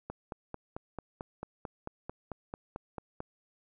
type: click train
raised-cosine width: 1 ms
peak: -24 dBFS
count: 15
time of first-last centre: 0.1-3.204 s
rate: 4.51 Hz
effects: none